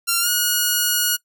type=tone with pitch glide; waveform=5% pulse; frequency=1376 to 1450.3 Hz; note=F6 to F#6; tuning=-26 to -35 cents; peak=-6 dBFS; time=0.07-1.17 s; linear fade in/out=20 ms; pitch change=+91 cents; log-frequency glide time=0.2-0.29 s; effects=noise-tail reverb RT60 0.1 s tail -22 dB re dry